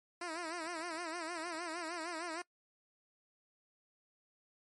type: tone with vibrato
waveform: 10% pulse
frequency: 334.3 Hz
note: E4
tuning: 24 cents sharp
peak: -31 dBFS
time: 0.21-2.42 s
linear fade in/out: 5 ms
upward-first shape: sine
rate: 6.5 Hz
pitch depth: 110 cents each way
effects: noise-tail reverb RT60 0.1 s tail -24 dB re dry + MP3 48 kbps